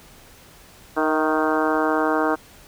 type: harmonic tone with a mistuned harmonic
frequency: 155.56 Hz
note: D#3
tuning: in tune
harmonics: 2 / 3 / 4 / 5 / 6 / 7 / 8 / 9 / 10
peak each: -23 / -25 / -26 / -27 / -28 / -28 / -29 / -30 / -30 dBFS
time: 0.96-2.36 s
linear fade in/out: 20 ms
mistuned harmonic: 4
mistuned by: +35 cents
effects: pink hiss -48 dBFS RMS until 2.67 s